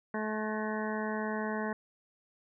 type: harmonic tone with a mistuned harmonic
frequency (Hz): 215.8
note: A3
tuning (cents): -33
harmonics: 1 / 2 / 3 / 4 / 5 / 7 / 8 / 9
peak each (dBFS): -35 / -38 / -40 / -41 / -42 / -43 / -44 / -45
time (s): 0.14-1.73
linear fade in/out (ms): 2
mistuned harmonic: 9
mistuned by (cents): -59
effects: none